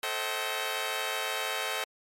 10% pulse chord, A diminished seventh, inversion none, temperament just, 440 / 528 / 633.6 / 760.3 Hz, A4 / C5 / Eb5 / Gb5, 0 / +16 / +31 / +47 cents, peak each -28 dBFS, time 0.03-1.84 s, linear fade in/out 2 ms, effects MP3 64 kbps

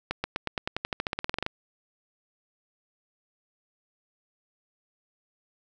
accelerating click train, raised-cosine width 0.3 ms, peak -12 dBFS, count 19, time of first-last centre 0.11-1.464 s, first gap 130 ms, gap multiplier 0.93, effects none

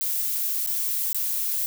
violet noise with dropouts, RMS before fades -26 dBFS, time 0.01-1.66 s, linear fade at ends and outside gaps 0 ms, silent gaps 0.663-0.673 / 1.129-1.146 s, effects none

